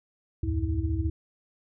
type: tone cluster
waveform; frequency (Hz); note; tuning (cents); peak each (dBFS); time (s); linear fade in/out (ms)
sine; 71 / 85.1 / 104.3 / 322.7; C#2 / F2 / G#2 / E4; +42 / -44 / +8 / -37; -29 / -29 / -32 / -33; 0.43-1.1; 5
effects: none